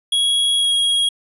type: tone with pitch glide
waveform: square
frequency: 3322 to 3295 Hz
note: G#7 to G#7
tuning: 0 to -14 cents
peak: -15 dBFS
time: 0.12-1.09 s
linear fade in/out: 5 ms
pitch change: -14 cents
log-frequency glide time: 0.57-0.71 s
effects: resampled to 24000 Hz + 9-bit